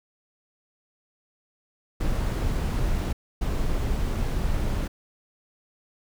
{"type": "noise bursts at uneven times", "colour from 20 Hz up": "brown", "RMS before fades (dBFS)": -25, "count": 2, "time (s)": [[2, 3.13], [3.41, 4.88]], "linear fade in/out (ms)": 10, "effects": []}